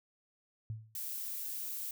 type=tone with exponential decay; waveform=sine; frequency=110 Hz; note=A2; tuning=in tune; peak=-34 dBFS; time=0.7-1 s; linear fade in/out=0 ms; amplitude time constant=64 ms
type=noise; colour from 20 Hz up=violet; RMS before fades=-40 dBFS; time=0.95-1.91 s; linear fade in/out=2 ms
effects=none